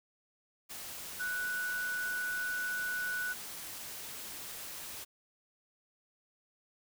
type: tone in noise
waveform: sine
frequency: 1480 Hz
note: F#6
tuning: in tune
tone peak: -33 dBFS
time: 1.19-3.34 s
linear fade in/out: 20 ms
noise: white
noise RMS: -44 dBFS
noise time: 0.69-5.05 s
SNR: +8 dB
effects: none